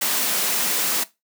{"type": "high-pass noise", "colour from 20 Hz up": "white", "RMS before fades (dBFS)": -22, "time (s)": [0.01, 1.04], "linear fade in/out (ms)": 10, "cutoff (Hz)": 160, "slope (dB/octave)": 48, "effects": ["noise-tail reverb RT60 0.2 s tail -17 dB re dry"]}